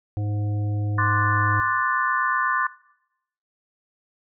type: harmonic tone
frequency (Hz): 103.83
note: G#2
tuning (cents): 0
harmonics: 1 / 3 / 5 / 7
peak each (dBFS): -23 / -35 / -42 / -42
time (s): 0.17-1.6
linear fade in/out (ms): 0
type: chord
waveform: sine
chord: D dominant seventh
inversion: third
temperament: equal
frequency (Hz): 1046.5 / 1174.7 / 1480 / 1760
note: C6 / D6 / F#6 / A6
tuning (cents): 0 / 0 / 0 / 0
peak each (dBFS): -24 / -26 / -27 / -25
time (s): 0.98-2.67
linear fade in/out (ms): 5
effects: noise-tail reverb RT60 0.8 s tail -20 dB re dry

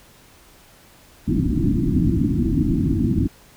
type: low-pass noise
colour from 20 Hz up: white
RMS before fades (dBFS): -19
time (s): 1.27-3.28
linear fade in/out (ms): 20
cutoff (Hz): 330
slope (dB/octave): 96
effects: pink hiss -50 dBFS RMS until 3.56 s

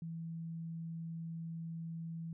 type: tone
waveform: sine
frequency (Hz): 164.81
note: E3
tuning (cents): 0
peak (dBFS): -40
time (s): 0.02-2.33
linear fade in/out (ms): 2
effects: none

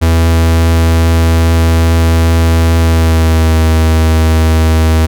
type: tone with pitch glide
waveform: 45% pulse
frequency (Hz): 82.41 to 79.97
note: E2 to D#2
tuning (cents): 0 to +48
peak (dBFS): -6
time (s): 0.01-5.07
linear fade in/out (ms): 20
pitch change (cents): -52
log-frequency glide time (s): 2.82-3.56
effects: none

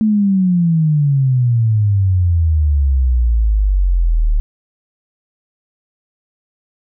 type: exponential sweep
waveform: sine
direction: down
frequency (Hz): 220.5 to 36.71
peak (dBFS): -10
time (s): 0.01-4.4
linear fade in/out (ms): 0
effects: none

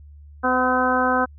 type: harmonic tone with a mistuned harmonic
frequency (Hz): 254.7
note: C4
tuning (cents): -46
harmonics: 1 / 2 / 3 / 4 / 5 / 6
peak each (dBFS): -24 / -24 / -24 / -24 / -24 / -24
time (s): 0.43-1.26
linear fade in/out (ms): 20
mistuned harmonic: 3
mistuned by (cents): -18
effects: added 73 Hz sine -41 dBFS peak until 1.38 s

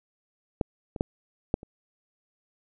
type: clicks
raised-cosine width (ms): 2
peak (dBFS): -11 / -22 / -10 / -9 / -29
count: 5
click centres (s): 0.612 / 0.962 / 1.009 / 1.541 / 1.631
effects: none

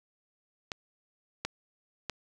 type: clicks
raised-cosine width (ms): 0.2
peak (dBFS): -17 / -14 / -16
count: 3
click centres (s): 0.718 / 1.45 / 2.097
effects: none

